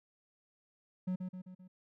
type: tone with echo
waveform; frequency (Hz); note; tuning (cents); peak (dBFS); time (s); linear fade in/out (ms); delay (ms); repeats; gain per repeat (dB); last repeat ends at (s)
triangle; 183.8; F#3; -11; -30; 1.07-1.16; 10; 130; 4; -5; 1.68
effects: none